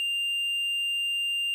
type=tone; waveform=triangle; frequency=2794 Hz; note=F7; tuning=in tune; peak=-24 dBFS; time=0-1.54 s; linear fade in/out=0 ms; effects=none